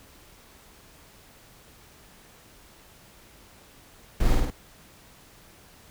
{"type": "noise with echo", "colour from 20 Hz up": "brown", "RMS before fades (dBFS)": -21, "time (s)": [4.2, 4.35], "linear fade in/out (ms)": 5, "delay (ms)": 51, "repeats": 3, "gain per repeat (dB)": -2, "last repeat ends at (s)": 4.503, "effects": ["pink hiss -53 dBFS RMS until 5.9 s"]}